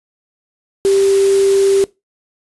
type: tone in noise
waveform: sine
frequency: 392 Hz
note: G4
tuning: in tune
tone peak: -9 dBFS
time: 0.85-1.84 s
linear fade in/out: 0 ms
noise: white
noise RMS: -26 dBFS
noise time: 0.85-1.84 s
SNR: +14 dB
effects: noise-tail reverb RT60 0.2 s tail -20 dB re dry + resampled to 24000 Hz